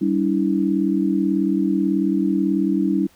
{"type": "tone cluster", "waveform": "sine", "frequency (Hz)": [194.7, 285.7, 324], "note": ["G3", "D4", "E4"], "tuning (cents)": [-12, -48, -30], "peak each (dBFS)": -21, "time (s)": [0.01, 3.07], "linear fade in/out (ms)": 10, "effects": ["pink hiss -55 dBFS RMS until 3.15 s"]}